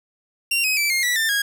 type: tone with pitch steps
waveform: sawtooth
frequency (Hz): 2761 / 2532 / 2322 / 2129 / 1952.3 / 1790.3 / 1641.7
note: F7 / D#7 / D7 / C7 / B6 / A6 / G#6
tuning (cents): -20 / +30 / -20 / +30 / -20 / +30 / -20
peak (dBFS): -15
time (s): 0.51-1.42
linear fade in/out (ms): 5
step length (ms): 130
effects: 9-bit